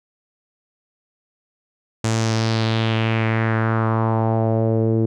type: tone with low-pass filter sweep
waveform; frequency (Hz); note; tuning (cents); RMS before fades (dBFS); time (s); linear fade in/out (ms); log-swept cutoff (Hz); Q
sawtooth; 112.1; A2; +33; -19; 2.04-5.06; 5; 7600 to 370; 2.7
effects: none